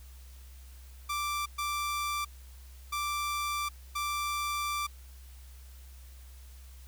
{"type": "tone bursts at uneven times", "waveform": "sawtooth", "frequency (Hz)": 1174.7, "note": "D6", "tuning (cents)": 0, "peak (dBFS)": -27, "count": 4, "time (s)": [[1.09, 1.46], [1.58, 2.25], [2.92, 3.69], [3.95, 4.87]], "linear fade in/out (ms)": 10, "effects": ["added 64 Hz sine -47 dBFS peak until 6.87 s", "white hiss -59 dBFS RMS until 6.87 s"]}